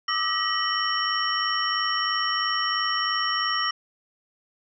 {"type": "tone cluster", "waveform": "sine", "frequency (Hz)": [1191, 1294, 1914, 3014, 5530], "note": ["D6", "E6", "A#6", "F#7", "F8"], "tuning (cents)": [24, -32, 45, 31, -18], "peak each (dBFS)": -29, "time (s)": [0.08, 3.71], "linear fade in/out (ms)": 5, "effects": []}